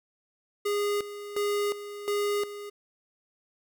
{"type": "tone with tremolo", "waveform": "square", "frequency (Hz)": 410.4, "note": "G#4", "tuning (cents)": -21, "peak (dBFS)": -26, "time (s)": [0.65, 2.7], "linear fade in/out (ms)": 10, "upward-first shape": "square", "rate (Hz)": 1.4, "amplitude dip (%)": 75, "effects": ["11-bit"]}